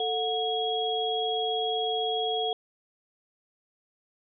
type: tone cluster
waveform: sine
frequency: 442.6 / 727 / 3306 Hz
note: A4 / F#5 / G#7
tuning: +10 / -31 / -9 cents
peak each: -30 dBFS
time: 0-2.53 s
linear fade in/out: 2 ms
effects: none